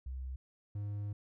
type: tone pair in turn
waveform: sine / triangle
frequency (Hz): 64.7 / 102.7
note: C2 / G#2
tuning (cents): -19 / -19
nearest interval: minor sixth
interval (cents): 800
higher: second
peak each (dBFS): -38 / -34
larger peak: second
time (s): 0.06-0.36 / 0.75-1.13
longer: second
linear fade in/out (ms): 5
effects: none